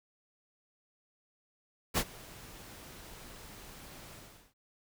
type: noise with ADSR envelope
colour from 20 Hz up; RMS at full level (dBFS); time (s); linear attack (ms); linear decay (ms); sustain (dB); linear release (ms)
pink; -27; 1.94-4.54; 35; 63; -23; 410
effects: none